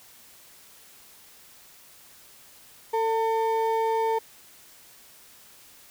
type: ring-modulated tone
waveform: triangle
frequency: 674 Hz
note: E5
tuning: 38 cents sharp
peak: -17 dBFS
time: 2.93-4.19 s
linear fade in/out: 10 ms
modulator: 227 Hz
effects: white hiss -52 dBFS RMS until 5.9 s